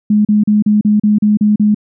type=tone bursts; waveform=sine; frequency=210 Hz; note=G#3; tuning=19 cents sharp; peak=-7 dBFS; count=9; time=0.1-1.746 s; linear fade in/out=5 ms; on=150 ms; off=37 ms; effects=none